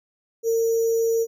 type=tone with sample-and-hold; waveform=sine; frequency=456.5 Hz; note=A#4; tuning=36 cents flat; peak=-18 dBFS; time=0.43-1.27 s; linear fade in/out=50 ms; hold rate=6300 Hz; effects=none